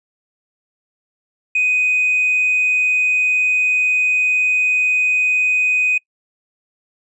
triangle tone with hard clipping, 2499 Hz, D#7, 7 cents sharp, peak -14 dBFS, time 1.55-5.98 s, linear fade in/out 5 ms, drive 4 dB, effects noise-tail reverb RT60 0.1 s tail -25 dB re dry + resampled to 22050 Hz

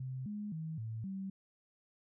sine tone with pitch steps, 130 / 208.2 / 159.5 / 111.5 / 193 Hz, C3 / G#3 / D#3 / A2 / G3, -11 / +5 / +43 / +23 / -27 cents, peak -38 dBFS, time 0-1.3 s, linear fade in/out 5 ms, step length 260 ms, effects none

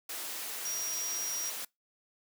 sine tone in noise, 5710 Hz, F8, 37 cents sharp, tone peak -34 dBFS, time 0.65-1.5 s, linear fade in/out 5 ms, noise white, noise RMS -39 dBFS, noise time 0.09-1.65 s, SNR +2 dB, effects noise-tail reverb RT60 0.2 s tail -25 dB re dry + high-pass 300 Hz 12 dB/octave

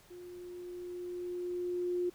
sine tone with level ramp, 355.7 Hz, F4, 32 cents sharp, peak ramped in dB -46 to -29 dBFS, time 0.1-2.1 s, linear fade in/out 10 ms, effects pink hiss -61 dBFS RMS until 2.14 s

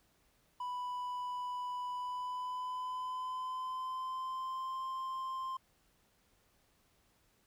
triangle tone with pitch glide, 990 to 1048.9 Hz, B5 to C6, +4 to +4 cents, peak -35 dBFS, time 0.6-5.57 s, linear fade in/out 5 ms, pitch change +100 cents, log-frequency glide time 1.92-4.81 s, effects pink hiss -72 dBFS RMS until 7.46 s

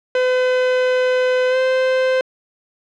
45% pulse tone with pitch glide, 507 to 517.7 Hz, B4 to C5, +45 to -18 cents, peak -14 dBFS, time 0.15-2.21 s, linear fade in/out 2 ms, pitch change +37 cents, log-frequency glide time 1.49-1.57 s, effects low-pass 3000 Hz 12 dB/octave

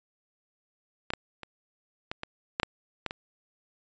clicks, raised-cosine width 0.3 ms, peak -15 / -12 / -24 / -17 / -18 / -10 / -9 / -14 / -19 dBFS, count 9, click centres 1.104 / 1.136 / 1.433 / 2.115 / 2.234 / 2.599 / 2.632 / 3.063 / 3.109 s, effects resampled to 16000 Hz

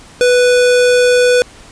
square tone, 493.9 Hz, B4, in tune, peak -8 dBFS, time 0.21-1.42 s, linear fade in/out 0 ms, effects pink hiss -39 dBFS RMS until 1.71 s + resampled to 22050 Hz

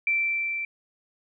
sine tone with level ramp, 2341 Hz, D7, 6 cents flat, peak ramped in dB -20 to -28 dBFS, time 0.07-0.65 s, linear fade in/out 2 ms, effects none

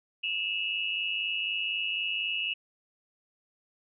sine tone cluster, 2621 / 2725 / 2899 Hz, E7 / F7 / F#7, -11 / -43 / -36 cents, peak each -32 / -36 / -32 dBFS, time 0.23-2.54 s, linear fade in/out 10 ms, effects none

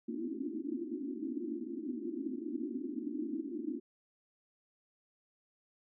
white band-pass noise, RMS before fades -39 dBFS, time 0.08-3.8 s, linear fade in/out 10 ms, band 230 to 350 Hz, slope 96 dB/octave, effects none

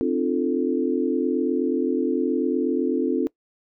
sine chord, D minor seventh, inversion third, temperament equal with one note detuned, 261.6 / 300.7 / 349.2 / 440 Hz, C4 / D4 / F4 / A4, 0 / +41 / 0 / 0 cents, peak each -24 / -26 / -25 / -26 dBFS, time 0.01-3.27 s, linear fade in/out 0 ms, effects noise-tail reverb RT60 0.1 s tail -22 dB re dry

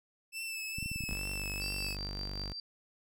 sawtooth tone with vibrato, 2637 Hz, E7, in tune, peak -34 dBFS, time 0.32-1.97 s, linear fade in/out 50 ms, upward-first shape triangle, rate 2.3 Hz, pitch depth 37 cents each way
clicks, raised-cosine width 5 ms, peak -28 dBFS, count 9, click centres 0.785 / 0.827 / 0.86 / 0.916 / 0.96 / 1.007 / 1.038 / 1.093 / 1.125 s
sawtooth tone, 49 Hz, G1, in tune, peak -35 dBFS, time 1.08-2.53 s, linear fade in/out 10 ms
sine tone with tremolo, 4692 Hz, D8, 2 cents flat, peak -38 dBFS, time 1.61-2.6 s, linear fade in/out 2 ms, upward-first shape sine, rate 5.3 Hz, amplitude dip 50%
effects none

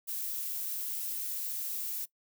violet noise, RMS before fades -36 dBFS, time 0.07-2.06 s, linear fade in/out 20 ms, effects noise-tail reverb RT60 0.1 s tail -20 dB re dry

